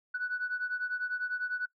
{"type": "beating tone pair", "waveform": "sine", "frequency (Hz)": [1480, 1490], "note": ["F#6", "F#6"], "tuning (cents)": [0, 12], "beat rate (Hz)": 10, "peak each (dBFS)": [-32, -35], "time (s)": [0.14, 1.66], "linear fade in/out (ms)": 10, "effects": ["noise-tail reverb RT60 0.1 s tail -22 dB re dry", "tanh soft clip ceiling -25 dBFS"]}